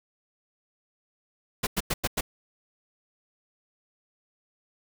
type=noise bursts; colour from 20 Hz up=pink; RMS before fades=-26 dBFS; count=5; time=1.63-2.21 s; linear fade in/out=10 ms; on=40 ms; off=95 ms; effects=none